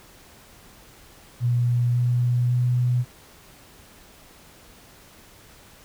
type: tone with pitch steps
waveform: sine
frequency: 121.1 / 122.3 / 123.5 Hz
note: B2 / B2 / B2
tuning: -34 / -16 / 0 cents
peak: -18 dBFS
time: 1.4-3.05 s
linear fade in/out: 50 ms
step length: 550 ms
effects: pink hiss -50 dBFS RMS until 5.84 s